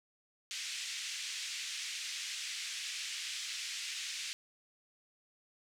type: band-pass noise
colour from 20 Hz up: pink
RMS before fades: -41 dBFS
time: 0.51-4.33 s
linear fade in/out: 0 ms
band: 2200 to 7700 Hz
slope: 24 dB/octave
effects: none